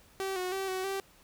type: tone with pitch steps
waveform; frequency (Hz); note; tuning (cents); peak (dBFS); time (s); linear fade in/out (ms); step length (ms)
sawtooth; 385.6 / 365.7 / 386 / 374.5 / 389.3; G4 / F#4 / G4 / F#4 / G4; -28 / -20 / -27 / +21 / -12; -28; 0.2-1; 0; 160
effects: pink hiss -60 dBFS RMS until 1.23 s